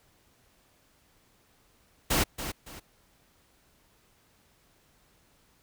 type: noise with echo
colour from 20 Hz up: pink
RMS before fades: -25 dBFS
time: 2.1-2.24 s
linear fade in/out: 10 ms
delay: 280 ms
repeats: 2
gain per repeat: -10 dB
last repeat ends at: 2.8 s
effects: pink hiss -65 dBFS RMS until 5.62 s